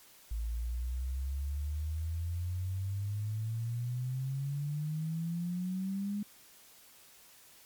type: exponential sweep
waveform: sine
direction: up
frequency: 54.3 to 207.7 Hz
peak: -32 dBFS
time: 0.31-6.23 s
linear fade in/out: 5 ms
effects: white hiss -58 dBFS RMS until 7.65 s + MP3 96 kbps